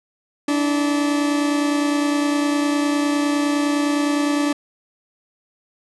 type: tone pair together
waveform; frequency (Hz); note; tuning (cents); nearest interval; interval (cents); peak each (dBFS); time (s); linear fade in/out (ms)
40% pulse; 290.2 / 320; D4 / D#4; -21 / +49; major second; 170; -17 / -26; 0.48-4.53; 5
effects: resampled to 24000 Hz